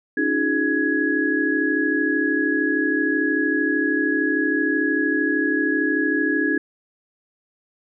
sine tone cluster, 280.5 / 313.6 / 358.6 / 419.3 / 1673 Hz, C#4 / D#4 / F4 / G#4 / G#6, +21 / +14 / +46 / +17 / +12 cents, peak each -24 / -23 / -29 / -28 / -22 dBFS, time 0.17-6.58 s, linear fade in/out 5 ms, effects none

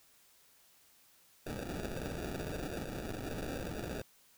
white noise with sample-and-hold, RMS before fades -40 dBFS, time 1.46-4.02 s, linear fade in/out 5 ms, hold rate 1050 Hz, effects white hiss -65 dBFS RMS until 4.37 s

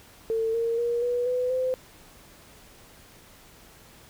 sine tone with pitch steps, 449.3 / 461.4 / 473.8 / 486.6 / 499.7 / 513.1 Hz, A4 / A#4 / A#4 / B4 / B4 / C5, +36 / -18 / +28 / -26 / +20 / -34 cents, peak -23 dBFS, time 0.3-1.74 s, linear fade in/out 0 ms, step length 240 ms, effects pink hiss -52 dBFS RMS until 4.09 s

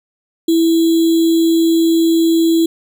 sine tone with sample-and-hold, 329.6 Hz, E4, in tune, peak -9 dBFS, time 0.48-2.66 s, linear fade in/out 5 ms, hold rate 3675 Hz, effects none

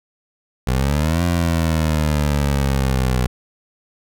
20% pulse exponential two-way sweep, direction up then down, 61.74 to 87.31 to 61.74 Hz, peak -11 dBFS, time 0.67-3.27 s, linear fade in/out 5 ms, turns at 1.24 s, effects none

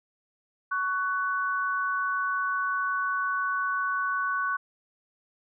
sine tone pair together, 1118 / 1492.4 Hz, C#6 / F#6, +14 / +14 cents, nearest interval perfect fourth, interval 500 cents, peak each -28 dBFS, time 0.71-4.57 s, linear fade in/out 10 ms, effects none

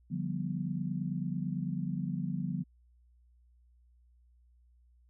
sine chord, G dominant seventh, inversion second, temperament just, 147 / 176.4 / 196 / 245 Hz, D3 / F3 / G3 / B3, +2 / +18 / 0 / -14 cents, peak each -37 / -35 / -39 / -40 dBFS, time 0.1-2.64 s, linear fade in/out 20 ms, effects added 60 Hz sine -61 dBFS peak until 5.09 s

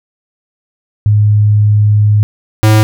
sine / square tone pair in turn, 104.9 / 108.22 Hz, G#2 / A2, +18 / -28 cents, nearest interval minor second, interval 54 cents, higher second, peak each -5 dBFS, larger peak neither, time 1.06-2.23 / 2.63-2.83 s, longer first, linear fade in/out 0 ms, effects none

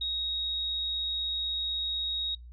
sine tone, 3772 Hz, A#7, 20 cents sharp, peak -29 dBFS, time 0.01-2.35 s, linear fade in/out 5 ms, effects noise-tail reverb RT60 0.2 s tail -26 dB re dry + added 60 Hz sine -44 dBFS peak until 2.52 s

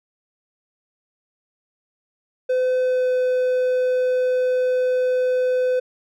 triangle tone with pitch glide, 509 to 505.8 Hz, C5 to B4, -48 to +41 cents, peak -15 dBFS, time 2.49-5.8 s, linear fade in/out 10 ms, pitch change -11 cents, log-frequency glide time 2.8-3.1 s, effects none

